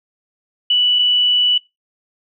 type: tone pair in turn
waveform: sine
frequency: 2960 / 2960 Hz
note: F#7 / F#7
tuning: 0 / 0 cents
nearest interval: unison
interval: 0 cents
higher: neither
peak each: -11 dBFS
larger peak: neither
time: 0.7-0.99 / 0.99-1.58 s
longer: second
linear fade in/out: 5 ms
effects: noise-tail reverb RT60 0.2 s tail -21 dB re dry